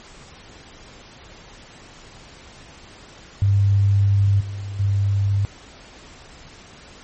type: tone with level steps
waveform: sine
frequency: 99.7 Hz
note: G2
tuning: 30 cents sharp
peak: -13 / -27 / -16 dBFS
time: 3.42-5.45 s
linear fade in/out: 0 ms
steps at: 4.4 / 4.79 s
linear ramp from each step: 10 ms
effects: pink hiss -44 dBFS RMS until 7.03 s + MP3 32 kbps